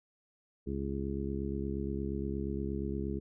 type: harmonic tone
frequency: 68.5 Hz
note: C#2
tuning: 20 cents flat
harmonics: 1 / 2 / 3 / 4 / 5 / 6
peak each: -38 / -41 / -38 / -43 / -40 / -41 dBFS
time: 0.66-3.2 s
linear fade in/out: 20 ms
effects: none